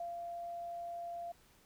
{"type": "tone with ADSR envelope", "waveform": "sine", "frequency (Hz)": 689, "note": "F5", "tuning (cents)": -24, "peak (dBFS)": -38, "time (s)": [0, 1.32], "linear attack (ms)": 4, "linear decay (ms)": 150, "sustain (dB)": -2, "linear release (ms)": 6, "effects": ["pink hiss -66 dBFS RMS until 1.65 s"]}